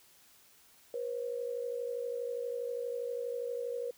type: tone pair together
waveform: sine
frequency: 480.9 / 533.3 Hz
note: B4 / C5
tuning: -46 / +33 cents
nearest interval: major second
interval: 179 cents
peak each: -35 / -40 dBFS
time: 0.94-3.91 s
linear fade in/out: 2 ms
effects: white hiss -62 dBFS RMS until 3.97 s